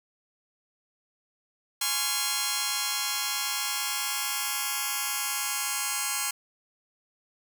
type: chord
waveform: 5% pulse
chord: Db major seventh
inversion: second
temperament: just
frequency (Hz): 831.5 / 1039.4 / 1108.7 / 1385.9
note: Ab5 / C6 / Db6 / F6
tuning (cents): +2 / -12 / 0 / -14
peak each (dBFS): -21 / -21 / -21 / -21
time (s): 1.81-6.31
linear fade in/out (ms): 5
effects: none